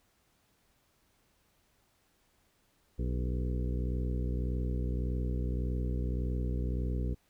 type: harmonic tone with a mistuned harmonic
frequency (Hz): 61.74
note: B1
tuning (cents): 0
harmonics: 1 / 2 / 3 / 4 / 5 / 6 / 7 / 8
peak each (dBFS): -31 / -37 / -41 / -43 / -45 / -47 / -48 / -49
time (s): 2.98-7.15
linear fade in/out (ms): 20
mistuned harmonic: 6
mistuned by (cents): +69
effects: pink hiss -71 dBFS RMS until 7.29 s